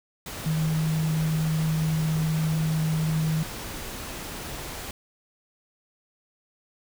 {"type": "tone in noise", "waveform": "sine", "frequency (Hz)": 157.9, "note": "D#3", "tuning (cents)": 26, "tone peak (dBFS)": -22, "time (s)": [0.46, 3.43], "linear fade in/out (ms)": 2, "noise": "pink", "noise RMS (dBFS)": -36, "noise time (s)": [0.26, 4.91], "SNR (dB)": 11, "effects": []}